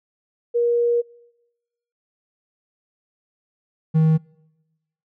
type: tone pair in turn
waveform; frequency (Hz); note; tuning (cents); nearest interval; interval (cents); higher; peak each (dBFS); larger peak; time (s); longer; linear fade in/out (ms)
sine / triangle; 474.8 / 158.45; A#4 / D#3; +32 / +32; octave + perfect fifth; 1900; first; -16 / -11; second; 0.54-1.02 / 3.94-4.18; first; 20
effects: noise-tail reverb RT60 1.0 s tail -26 dB re dry